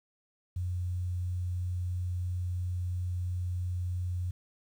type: tone with quantisation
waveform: sine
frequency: 89.7 Hz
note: F2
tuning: 47 cents sharp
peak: -30 dBFS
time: 0.56-4.31 s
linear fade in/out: 5 ms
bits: 10
effects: none